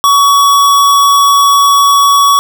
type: tone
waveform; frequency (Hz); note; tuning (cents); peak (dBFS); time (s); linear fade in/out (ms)
square; 1127; C#6; +28; -5; 0.04-2.39; 0
effects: none